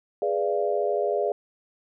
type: chord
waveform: sine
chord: G# diminished seventh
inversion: none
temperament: equal with one note detuned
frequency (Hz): 415.3 / 493.9 / 587.3 / 688.4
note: G#4 / B4 / D5 / F5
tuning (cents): 0 / 0 / 0 / -25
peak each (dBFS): -26 / -30 / -27 / -29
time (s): 0.22-1.32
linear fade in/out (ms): 2
effects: none